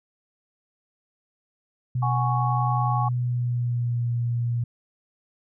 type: tone with pitch glide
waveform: sine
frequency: 125 to 119.08 Hz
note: B2 to A#2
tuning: +21 to +37 cents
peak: -22 dBFS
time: 1.95-4.64 s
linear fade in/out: 5 ms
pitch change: -84 cents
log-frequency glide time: 2.7-4.1 s
type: chord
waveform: sine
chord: F# suspended second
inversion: none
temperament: equal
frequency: 740 / 830.6 / 1108.7 Hz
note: F#5 / G#5 / C#6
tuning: 0 / 0 / 0 cents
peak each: -31 / -27 / -27 dBFS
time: 2.02-3.09 s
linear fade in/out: 10 ms
effects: none